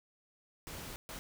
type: noise bursts at uneven times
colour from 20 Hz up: pink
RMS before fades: -45 dBFS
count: 2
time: 0.67-0.96 / 1.09-1.19 s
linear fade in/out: 0 ms
effects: none